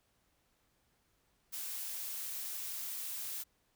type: noise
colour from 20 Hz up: blue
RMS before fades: -41 dBFS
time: 1.52-3.44 s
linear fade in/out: 20 ms
effects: pink hiss -75 dBFS RMS until 3.75 s